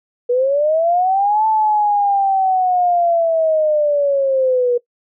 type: linear two-way sweep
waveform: sine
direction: up then down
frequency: 479.5 to 880 to 479.5 Hz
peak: -12 dBFS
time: 0.29-4.78 s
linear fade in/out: 10 ms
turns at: 1.46 s
effects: noise-tail reverb RT60 0.1 s tail -20 dB re dry